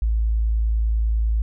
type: tone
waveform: sine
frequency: 55 Hz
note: A1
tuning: in tune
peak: -17 dBFS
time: 0.02-1.42 s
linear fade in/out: 0 ms
effects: none